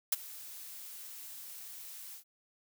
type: noise with ADSR envelope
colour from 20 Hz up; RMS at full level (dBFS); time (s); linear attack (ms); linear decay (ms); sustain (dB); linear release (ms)
blue; -26; 0.12-2.24; 6; 24; -21; 96
effects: none